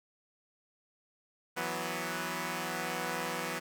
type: chord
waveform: 5% pulse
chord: E suspended second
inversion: none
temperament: equal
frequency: 164.81 / 185 / 246.9 Hz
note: E3 / F#3 / B3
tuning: 0 / 0 / 0 cents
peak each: -27 dBFS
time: 1.56-3.6 s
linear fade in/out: 20 ms
effects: none